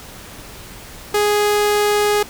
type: tone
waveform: sawtooth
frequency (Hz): 415.3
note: G#4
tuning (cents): 0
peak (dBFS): -10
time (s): 1.14-2.23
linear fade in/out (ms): 5
effects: pink hiss -37 dBFS RMS until 2.29 s